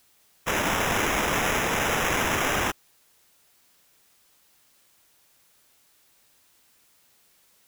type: noise with sample-and-hold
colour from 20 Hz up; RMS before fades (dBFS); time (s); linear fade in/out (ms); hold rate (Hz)
white; -25; 0.46-2.72; 20; 4410
effects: white hiss -62 dBFS RMS until 7.67 s